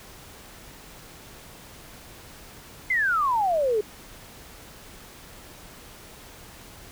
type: exponential sweep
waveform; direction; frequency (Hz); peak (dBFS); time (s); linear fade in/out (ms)
sine; down; 2124 to 407.4; -20; 2.9-3.81; 5
effects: pink hiss -46 dBFS RMS until 6.91 s